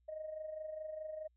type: tone with amplitude modulation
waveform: sine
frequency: 622.3 Hz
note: D#5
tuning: in tune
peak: -38 dBFS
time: 0.08-1.28 s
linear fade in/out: 10 ms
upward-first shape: sine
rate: 24.8 Hz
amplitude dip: 60%
effects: tanh soft clip ceiling -34 dBFS + added 60 Hz sine -70 dBFS peak until 1.36 s